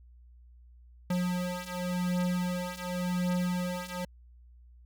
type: beating tone pair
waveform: square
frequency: 178.8 / 179.7 Hz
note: F3 / F3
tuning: +41 / +50 cents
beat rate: 0.9 Hz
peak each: -34 / -32 dBFS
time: 1.1-4.05 s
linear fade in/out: 5 ms
effects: added 60 Hz sine -52 dBFS peak until 4.85 s